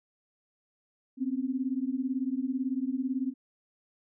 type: beating tone pair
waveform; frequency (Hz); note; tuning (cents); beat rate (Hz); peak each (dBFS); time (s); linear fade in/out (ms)
sine; 252.4 / 270.4; B3 / C#4; +38 / -43; 18; -31; 1.17-3.34; 50
effects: none